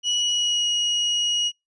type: tone with pitch glide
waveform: 35% pulse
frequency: 2929 to 2895 Hz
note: F#7 to F#7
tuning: -18 to -38 cents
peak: -18 dBFS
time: 0.03-1.52 s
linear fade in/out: 50 ms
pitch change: -20 cents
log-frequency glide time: 0.19-0.68 s
effects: noise-tail reverb RT60 0.2 s tail -26 dB re dry + resampled to 22050 Hz